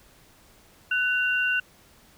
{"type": "tone pair together", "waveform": "sine", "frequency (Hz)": [1494, 2772], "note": ["F#6", "F7"], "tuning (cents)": [16, -14], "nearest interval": "major seventh", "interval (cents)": 1070, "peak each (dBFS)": [-23, -26], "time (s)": [0.91, 1.6], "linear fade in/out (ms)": 5, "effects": ["pink hiss -56 dBFS RMS until 2.17 s"]}